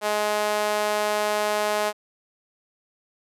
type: tone with high-pass filter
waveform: sawtooth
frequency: 210 Hz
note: G#3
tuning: 19 cents sharp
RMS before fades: -24 dBFS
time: 0.01-1.93 s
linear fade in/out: 50 ms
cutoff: 630 Hz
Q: 1.8
effects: resampled to 32000 Hz